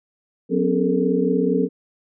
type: tone cluster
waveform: sine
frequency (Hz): 183 / 251.1 / 275.4 / 420.1 / 456.7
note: F#3 / B3 / C#4 / G#4 / A#4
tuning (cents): -19 / +29 / -11 / +20 / -36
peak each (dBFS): -23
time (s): 0.49-1.69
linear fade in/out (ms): 50
effects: none